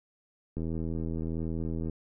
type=click train; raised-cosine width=3 ms; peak=-22 dBFS; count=109; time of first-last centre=0.57-1.897 s; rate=81.4 Hz; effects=none